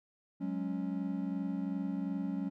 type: chord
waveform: triangle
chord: F# suspended second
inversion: none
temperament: equal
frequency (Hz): 185 / 207.7 / 277.2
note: F#3 / G#3 / C#4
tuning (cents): 0 / 0 / 0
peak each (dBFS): -35 / -37 / -35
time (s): 0.4-2.5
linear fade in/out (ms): 20
effects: none